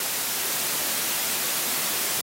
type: noise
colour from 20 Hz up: white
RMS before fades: -26 dBFS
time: 0-2.21 s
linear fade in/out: 2 ms
effects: high-pass 150 Hz 12 dB/octave + AAC 48 kbps